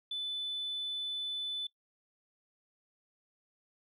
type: tone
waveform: sine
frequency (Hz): 3500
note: A7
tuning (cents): -10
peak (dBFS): -33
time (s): 0.11-1.67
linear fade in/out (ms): 5
effects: noise-tail reverb RT60 0.1 s tail -19 dB re dry + tanh soft clip ceiling -30 dBFS

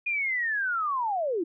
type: linear sweep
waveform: sine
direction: down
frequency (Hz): 2461 to 308.5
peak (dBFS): -25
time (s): 0.06-1.44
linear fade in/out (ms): 10
effects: none

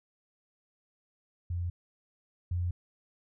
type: tone pair in turn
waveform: sine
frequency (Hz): 87.31 / 88.17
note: F2 / F2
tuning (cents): 0 / +17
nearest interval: unison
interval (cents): 17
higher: second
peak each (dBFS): -30 / -28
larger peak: second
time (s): 1.5-1.7 / 2.51-2.71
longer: neither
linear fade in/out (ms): 5
effects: none

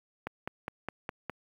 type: click train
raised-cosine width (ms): 0.5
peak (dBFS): -19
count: 6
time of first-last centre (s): 0.27-1.297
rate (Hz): 4.87
effects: high-pass 80 Hz 12 dB/octave + 9-bit

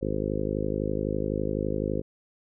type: harmonic tone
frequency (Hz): 51.91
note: G#1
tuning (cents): 0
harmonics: 1 / 2 / 3 / 4 / 5 / 6 / 7 / 8 / 9 / 10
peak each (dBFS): -35 / -35 / -35 / -35 / -35 / -35 / -35 / -35 / -35 / -35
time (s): 0.01-2.02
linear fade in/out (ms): 20
effects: none

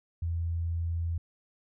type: tone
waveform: sine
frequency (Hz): 84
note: E2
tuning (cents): +33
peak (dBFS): -28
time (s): 0.22-1.18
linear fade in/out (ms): 5
effects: none

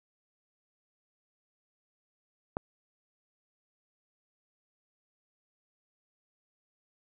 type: click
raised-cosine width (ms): 1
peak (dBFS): -17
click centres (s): 2.569
effects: none

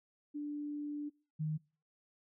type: tone pair in turn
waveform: sine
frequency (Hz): 293.7 / 154.82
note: D4 / D#3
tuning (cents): 0 / -8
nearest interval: major seventh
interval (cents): 1108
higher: first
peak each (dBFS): -37 / -33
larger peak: second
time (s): 0.34-1.1 / 1.39-1.58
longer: first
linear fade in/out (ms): 20
effects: noise-tail reverb RT60 0.4 s tail -25 dB re dry

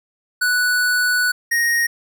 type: tone pair in turn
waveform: square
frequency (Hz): 1480 / 1868.5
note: F#6 / A#6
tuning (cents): 0 / +4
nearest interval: major third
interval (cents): 404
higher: second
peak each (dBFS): -16 / -16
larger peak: neither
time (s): 0.41-1.32 / 1.51-1.87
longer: first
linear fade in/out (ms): 10
effects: none

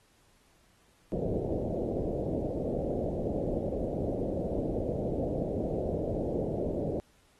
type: low-pass noise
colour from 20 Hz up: white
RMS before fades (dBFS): -32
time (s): 1.12-7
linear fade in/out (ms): 0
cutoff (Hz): 610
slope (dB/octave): 48
effects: pink hiss -66 dBFS RMS until 7.39 s + AAC 32 kbps

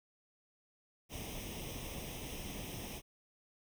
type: noise with comb filter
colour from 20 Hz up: pink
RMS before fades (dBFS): -44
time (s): 1.09-3.02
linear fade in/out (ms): 50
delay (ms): 0.34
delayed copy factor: +0.75
effects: none

